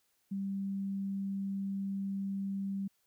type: tone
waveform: sine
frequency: 196 Hz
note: G3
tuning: in tune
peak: -33 dBFS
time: 0.31-2.88 s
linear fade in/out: 10 ms
effects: white hiss -75 dBFS RMS until 3.06 s